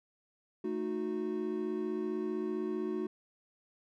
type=chord; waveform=triangle; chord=D# diminished; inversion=second; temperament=equal with one note detuned; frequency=220 / 311.1 / 366.6 Hz; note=A3 / D#4 / F#4; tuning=0 / 0 / -16 cents; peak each=-37 / -36 / -33 dBFS; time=0.64-3.07 s; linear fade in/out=5 ms; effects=none